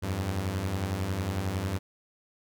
sawtooth beating tone pair, 86.2 / 97.2 Hz, F2 / G2, -22 / -14 cents, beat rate 11 Hz, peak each -30 / -26 dBFS, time 0.02-1.79 s, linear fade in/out 20 ms, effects none

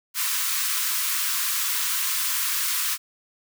white high-pass noise, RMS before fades -25 dBFS, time 0.14-2.98 s, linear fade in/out 50 ms, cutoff 980 Hz, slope 96 dB/octave, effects none

